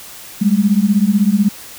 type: beating tone pair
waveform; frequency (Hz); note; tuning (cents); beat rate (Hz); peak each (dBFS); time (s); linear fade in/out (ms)
sine; 196 / 212; G3 / G#3; 0 / +36; 16; -13; 0.41-1.49; 10
effects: white hiss -35 dBFS RMS until 1.78 s